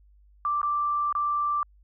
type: tone with dropouts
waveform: sine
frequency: 1174.7 Hz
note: D6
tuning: in tune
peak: -23 dBFS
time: 0.45-1.63 s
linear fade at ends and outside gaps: 1 ms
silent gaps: 0.616-0.63 / 1.126-1.151 s
effects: added 50 Hz sine -54 dBFS peak until 1.83 s